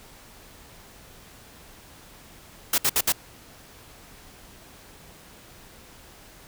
white noise bursts, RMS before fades -21 dBFS, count 4, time 2.73-3.123 s, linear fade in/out 5 ms, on 51 ms, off 63 ms, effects pink hiss -49 dBFS RMS until 6.47 s

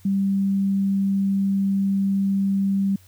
sine tone, 196 Hz, G3, in tune, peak -18 dBFS, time 0.05-2.96 s, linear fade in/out 5 ms, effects added 93 Hz sine -50 dBFS peak until 3.07 s + white hiss -56 dBFS RMS until 3.07 s

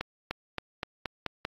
accelerating click train, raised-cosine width 0.3 ms, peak -15 dBFS, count 7, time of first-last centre 0.01-1.45 s, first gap 300 ms, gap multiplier 0.91, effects AAC 32 kbps

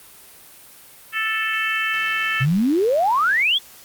harmonic tone, 440 Hz, A4, in tune, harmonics 3 / 4 / 5 / 6 / 7, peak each -27 / -23 / -28 / -25 / -30 dBFS, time 1.12-2.46 s, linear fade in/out 50 ms
click train, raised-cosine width 0.2 ms, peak -23 dBFS, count 146, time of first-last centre 1.94-3.423 s, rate 97.8 Hz
sine exponential sweep, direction up, 123.47 to 3528 Hz, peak -15 dBFS, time 2.4-3.59 s, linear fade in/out 20 ms
effects white hiss -45 dBFS RMS until 3.84 s + Opus 32 kbps

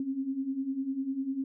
sine beating tone pair, 261.6 / 271.6 Hz, C4 / C#4, 0 / -35 cents, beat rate 10 Hz, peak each -36 / -31 dBFS, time 0-1.44 s, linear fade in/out 2 ms, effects none

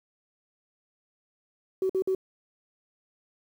sine tone bursts, 378.5 Hz, F#4, 39 cents sharp, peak -22 dBFS, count 3, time 1.82-2.149 s, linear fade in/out 2 ms, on 75 ms, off 52 ms, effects tanh soft clip ceiling -18 dBFS + 9-bit

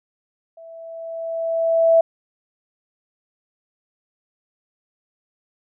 sine tone with level ramp, 659.3 Hz, E5, in tune, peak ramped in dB -39 to -9 dBFS, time 0.57-2.01 s, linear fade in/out 5 ms, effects none

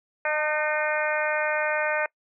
harmonic tone with a mistuned harmonic, 304.5 Hz, D#4, 37 cents flat, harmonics 2 / 3 / 4 / 5 / 6 / 7 / 8, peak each -27 / -31 / -35 / -29 / -31 / -33 / -33 dBFS, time 0.25-2.06 s, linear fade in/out 2 ms, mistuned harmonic 3, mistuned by -21 cents, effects noise-tail reverb RT60 0.1 s tail -24 dB re dry

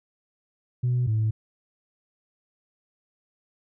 sine tone pair in turn, 123.8 / 109.39 Hz, B2 / A2, +5 / -10 cents, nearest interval major second, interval 215 cents, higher first, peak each -19 dBFS, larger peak neither, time 0.83-1.07 / 1.07-1.31 s, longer neither, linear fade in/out 10 ms, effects tanh soft clip ceiling -18 dBFS

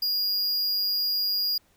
square tone, 4851 Hz, D#8, 45 cents flat, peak -24 dBFS, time 0.02-1.58 s, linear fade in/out 5 ms, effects pink hiss -64 dBFS RMS until 1.76 s

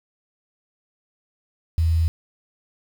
sine tone with quantisation, 82 Hz, E2, 9 cents flat, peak -16 dBFS, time 1.78-2.08 s, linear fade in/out 0 ms, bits 7, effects none

